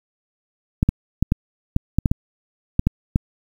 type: clicks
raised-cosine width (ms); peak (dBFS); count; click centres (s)
5; -3; 11; 0.829 / 0.89 / 1.226 / 1.321 / 1.764 / 1.986 / 2.058 / 2.115 / 2.794 / 2.87 / 3.159
effects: 7-bit